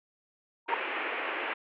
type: tone with exponential growth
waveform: sine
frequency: 932.3 Hz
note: A#5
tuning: in tune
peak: -20 dBFS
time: 0.66-0.74 s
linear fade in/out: 1 ms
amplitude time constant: 16 ms
type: band-pass noise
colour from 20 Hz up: white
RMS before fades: -34 dBFS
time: 0.68-1.54 s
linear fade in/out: 10 ms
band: 290 to 2700 Hz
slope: 48 dB/octave
effects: none